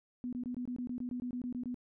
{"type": "tone bursts", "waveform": "sine", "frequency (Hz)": 247, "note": "B3", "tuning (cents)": 0, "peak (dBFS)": -35, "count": 14, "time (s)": [0.24, 1.744], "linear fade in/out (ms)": 0, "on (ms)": 87, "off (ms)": 22, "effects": []}